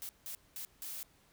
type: noise bursts at uneven times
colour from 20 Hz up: blue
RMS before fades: -43 dBFS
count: 4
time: 0.02-0.09 / 0.26-0.35 / 0.56-0.65 / 0.82-1.03 s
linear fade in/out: 0 ms
effects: pink hiss -67 dBFS RMS until 1.32 s